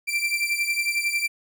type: beating tone pair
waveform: 40% pulse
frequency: 2348 / 2359 Hz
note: D7 / D7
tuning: -1 / +7 cents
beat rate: 11 Hz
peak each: -24 / -26 dBFS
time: 0.07-1.28 s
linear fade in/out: 20 ms
effects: none